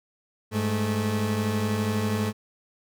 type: tone pair together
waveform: 30% pulse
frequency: 102.4 / 217 Hz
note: G#2 / A3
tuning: -24 / -24 cents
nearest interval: octave + minor second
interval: 1300 cents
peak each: -24 dBFS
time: 0.51-2.33 s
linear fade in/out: 50 ms
effects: none